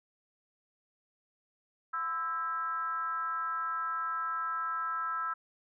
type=tone with frequency modulation; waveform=sine; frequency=1318.5 Hz; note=E6; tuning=in tune; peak=-31 dBFS; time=1.93-5.34 s; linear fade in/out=10 ms; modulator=300 Hz; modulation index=0.66; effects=none